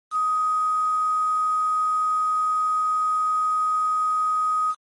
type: tone with quantisation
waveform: sine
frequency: 1254 Hz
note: D#6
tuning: 13 cents sharp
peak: -19 dBFS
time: 0.11-4.75 s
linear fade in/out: 50 ms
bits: 7
effects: MP3 48 kbps